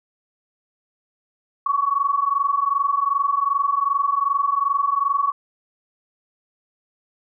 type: tone pair together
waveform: sine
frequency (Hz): 1108.7 / 1131.3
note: C#6 / C#6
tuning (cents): 0 / +35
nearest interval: unison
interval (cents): 35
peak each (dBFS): -21 / -20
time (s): 1.66-5.32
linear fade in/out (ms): 5
effects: none